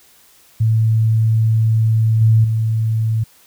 sine tone with level steps, 111.3 Hz, A2, 20 cents sharp, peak -11 / -8 / -14 dBFS, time 0.6-3.24 s, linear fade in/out 10 ms, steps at 2.21 / 2.44 s, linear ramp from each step 5 ms, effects white hiss -50 dBFS RMS until 3.46 s

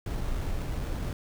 brown noise with sample-and-hold, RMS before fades -31 dBFS, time 0.06-1.13 s, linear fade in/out 2 ms, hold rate 4900 Hz, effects none

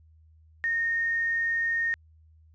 sine tone with quantisation, 1843 Hz, A#6, 20 cents flat, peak -24 dBFS, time 0.64-1.94 s, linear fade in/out 0 ms, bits 9, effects added 79 Hz sine -54 dBFS peak until 2.54 s + resampled to 16000 Hz

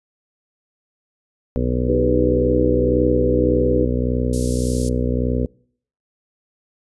harmonic tone, 61.74 Hz, B1, in tune, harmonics 1 / 2 / 3 / 4 / 5 / 6 / 7 / 8 / 9, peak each -22 / -24 / -31 / -23 / -32 / -33 / -28 / -27 / -33 dBFS, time 1.56-5.46 s, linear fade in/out 0 ms
sine chord, Eb augmented, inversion none, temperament equal, 311.1 / 392 / 493.9 Hz, Eb4 / G4 / B4, 0 / 0 / 0 cents, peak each -22 dBFS, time 1.88-3.86 s, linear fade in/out 20 ms
white band-stop noise, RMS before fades -31 dBFS, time 4.33-4.89 s, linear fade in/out 2 ms, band 330 to 4600 Hz, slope 24 dB/octave
effects noise-tail reverb RT60 0.6 s tail -26 dB re dry + resampled to 24000 Hz

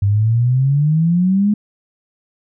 sine exponential sweep, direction up, 98 to 212.2 Hz, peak -11 dBFS, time 0.02-1.54 s, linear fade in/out 5 ms, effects none

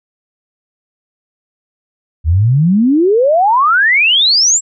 sine exponential sweep, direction up, 74 to 7760 Hz, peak -7 dBFS, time 2.24-4.61 s, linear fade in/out 50 ms, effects none

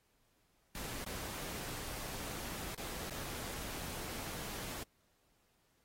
pink noise with dropouts, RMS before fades -44 dBFS, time 0.75-4.83 s, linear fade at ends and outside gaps 1 ms, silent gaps 1.042-1.063 / 2.748-2.777 / 3.098-3.107 s, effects pink hiss -75 dBFS RMS until 5.84 s + AAC 48 kbps

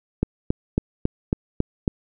click train, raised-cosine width 3 ms, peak -6 dBFS, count 7, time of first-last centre 0.23-1.878 s, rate 3.64 Hz, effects none

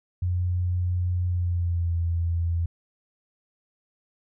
sine tone with pitch glide, 89.4 to 84.63 Hz, F2 to E2, +41 to +46 cents, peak -22 dBFS, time 0.22-2.66 s, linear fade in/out 5 ms, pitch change -95 cents, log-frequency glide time 1.26-1.95 s, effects none

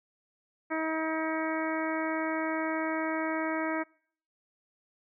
harmonic tone, 318.4 Hz, D#4, 40 cents sharp, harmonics 1 / 2 / 3 / 4 / 5 / 6 / 7, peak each -32 / -35 / -37 / -38 / -39 / -40 / -40 dBFS, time 0.7-3.84 s, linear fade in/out 20 ms, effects noise-tail reverb RT60 0.6 s tail -26 dB re dry

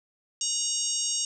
harmonic tone with a mistuned harmonic, 932.3 Hz, A#5, in tune, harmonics 3 / 4 / 5 / 6 / 7 / 8 / 9, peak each -36 / -38 / -39 / -31 / -30 / -36 / -35 dBFS, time 0.41-1.25 s, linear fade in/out 2 ms, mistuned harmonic 3, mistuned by +54 cents, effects none

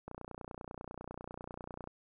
click train, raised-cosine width 1 ms, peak -29 dBFS, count 55, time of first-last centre 0.08-1.874 s, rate 30.1 Hz, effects none

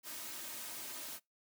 white noise with comb filter, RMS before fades -45 dBFS, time 0.03-1.2 s, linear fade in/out 50 ms, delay 3.2 ms, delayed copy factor +0.5, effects noise-tail reverb RT60 0.2 s tail -25 dB re dry + high-pass 100 Hz 12 dB/octave

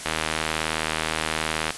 click train, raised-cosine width 0.3 ms, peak -7 dBFS, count 131, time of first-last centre 0.06-1.706 s, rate 79 Hz, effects white hiss -35 dBFS RMS until 1.77 s + resampled to 24000 Hz

